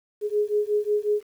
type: beating tone pair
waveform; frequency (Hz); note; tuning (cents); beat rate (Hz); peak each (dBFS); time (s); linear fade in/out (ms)
sine; 415.3 / 420.8; G#4 / G#4; 0 / +23; 5.5; -24; 0.21-1.23; 50
effects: 9-bit